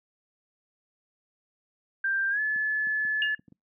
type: tone with pitch glide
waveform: sine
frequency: 1581 to 1724.1 Hz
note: G6 to A6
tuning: +14 to -36 cents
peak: -24 dBFS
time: 2.04-3.35 s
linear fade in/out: 5 ms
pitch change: +150 cents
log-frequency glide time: 2.3-2.4 s
type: clicks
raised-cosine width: 5 ms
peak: -28 dBFS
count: 6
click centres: 2.561 / 2.871 / 3.051 / 3.394 / 3.482 / 3.523 s
type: tone with exponential decay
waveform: sine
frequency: 2834 Hz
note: F7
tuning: 25 cents sharp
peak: -23 dBFS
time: 3.22-3.38 s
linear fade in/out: 1 ms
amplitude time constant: 34 ms
effects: noise-tail reverb RT60 0.2 s tail -26 dB re dry + high-pass 300 Hz 12 dB/octave